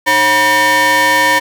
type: ring-modulated tone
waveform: 35% pulse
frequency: 423.8 Hz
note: G#4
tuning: 35 cents sharp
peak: -4 dBFS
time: 0.06-1.4 s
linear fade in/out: 20 ms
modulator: 1390 Hz
effects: none